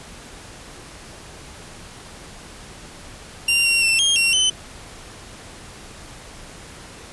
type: tone with pitch steps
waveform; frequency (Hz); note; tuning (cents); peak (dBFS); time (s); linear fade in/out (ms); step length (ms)
sawtooth; 2775 / 2750 / 2688 / 3230 / 2739 / 3041; F7 / F7 / E7 / G#7 / F7 / F#7; -12 / -27 / +33 / -49 / -34 / +47; -12; 3.48-4.5; 5; 170
effects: pink hiss -40 dBFS RMS until 7.12 s + resampled to 24000 Hz